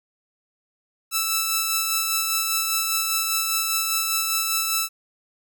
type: tone with tremolo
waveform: 5% pulse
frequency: 1318.5 Hz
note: E6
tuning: in tune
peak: -8 dBFS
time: 1.11-4.89 s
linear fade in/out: 50 ms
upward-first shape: sine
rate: 5 Hz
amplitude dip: 30%
effects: none